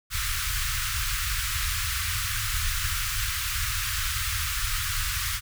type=band-stop noise; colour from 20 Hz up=pink; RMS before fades=-28 dBFS; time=0.1-5.41 s; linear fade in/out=50 ms; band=110 to 1200 Hz; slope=48 dB/octave; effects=none